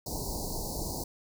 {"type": "band-stop noise", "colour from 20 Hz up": "pink", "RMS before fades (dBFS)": -35, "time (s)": [0.06, 1.04], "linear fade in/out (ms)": 5, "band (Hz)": [980, 4200], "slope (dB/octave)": 96, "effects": []}